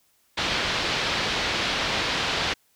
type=low-pass noise; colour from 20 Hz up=white; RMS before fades=-26 dBFS; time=0.37-2.54 s; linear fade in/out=10 ms; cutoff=4300 Hz; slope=24 dB/octave; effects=white hiss -65 dBFS RMS until 2.75 s